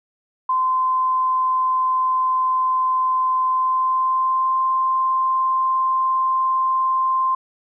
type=tone with pitch glide; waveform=sine; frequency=1033 to 1046.2 Hz; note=C6 to C6; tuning=-22 to -1 cents; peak=-16 dBFS; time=0.49-7.35 s; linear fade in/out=5 ms; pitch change=+21 cents; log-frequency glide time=3.48-4.57 s; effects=none